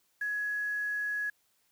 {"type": "tone with quantisation", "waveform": "sine", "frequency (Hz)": 1678, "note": "G#6", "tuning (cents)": 17, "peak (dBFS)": -30, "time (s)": [0.21, 1.3], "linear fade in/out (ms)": 5, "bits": 9, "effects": ["white hiss -72 dBFS RMS until 1.71 s"]}